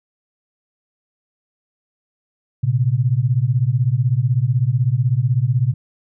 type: beating tone pair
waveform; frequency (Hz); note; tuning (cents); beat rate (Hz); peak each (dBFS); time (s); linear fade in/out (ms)
sine; 116.54 / 132.54; A#2 / C3; 0 / +23; 16; -17 / -17; 2.63-5.74; 10
effects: none